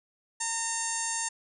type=harmonic tone; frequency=913 Hz; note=A#5; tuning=36 cents flat; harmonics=1 / 2 / 3 / 4 / 5 / 6 / 7 / 8 / 9 / 10; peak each=-37 / -38 / -45 / -47 / -44 / -45 / -35 / -35 / -42 / -36 dBFS; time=0.4-1.29 s; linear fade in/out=10 ms; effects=none